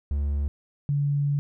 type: tone pair in turn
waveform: triangle / sine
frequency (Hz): 71.6 / 143.2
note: D2 / D3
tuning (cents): -43 / -43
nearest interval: octave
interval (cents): 1200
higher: second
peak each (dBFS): -21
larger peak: neither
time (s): 0.11-0.48 / 0.89-1.39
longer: second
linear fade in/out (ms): 0
effects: none